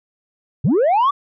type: linear sweep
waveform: sine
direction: up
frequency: 104.1 to 1174.7 Hz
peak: -10 dBFS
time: 0.64-1.11 s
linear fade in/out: 10 ms
effects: tanh soft clip ceiling -11 dBFS